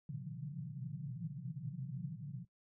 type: band-pass noise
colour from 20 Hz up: pink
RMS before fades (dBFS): -44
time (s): 0.09-2.45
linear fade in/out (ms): 2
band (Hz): 120 to 180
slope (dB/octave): 96
effects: noise-tail reverb RT60 0.1 s tail -18 dB re dry